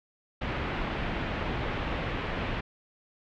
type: low-pass noise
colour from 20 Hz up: pink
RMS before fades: -32 dBFS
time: 0.41-2.61 s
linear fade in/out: 10 ms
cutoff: 3000 Hz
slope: 24 dB/octave
effects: none